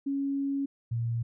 sine tone pair in turn, 277.2 / 116.55 Hz, C#4 / A#2, 0 / 0 cents, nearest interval octave + minor third, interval 1500 cents, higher first, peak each -27 dBFS, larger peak neither, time 0.06-0.66 / 0.91-1.23 s, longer first, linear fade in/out 10 ms, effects none

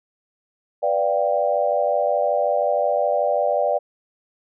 sine chord, G dominant seventh, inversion first, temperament equal, 493.9 / 587.3 / 698.5 / 784 Hz, B4 / D5 / F5 / G5, 0 / 0 / 0 / 0 cents, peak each -25 / -20 / -24 / -25 dBFS, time 0.82-3.79 s, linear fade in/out 20 ms, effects none

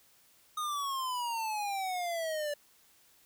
square exponential sweep, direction down, 1244.5 to 579 Hz, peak -33 dBFS, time 0.57-2.54 s, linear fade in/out 5 ms, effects white hiss -64 dBFS RMS until 3.25 s

